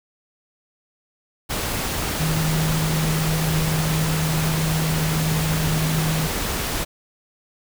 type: tone in noise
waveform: sine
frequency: 157.8 Hz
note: D#3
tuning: 25 cents sharp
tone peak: -20 dBFS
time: 2.19-6.28 s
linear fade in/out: 20 ms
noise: pink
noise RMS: -25 dBFS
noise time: 1.49-6.85 s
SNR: +2 dB
effects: none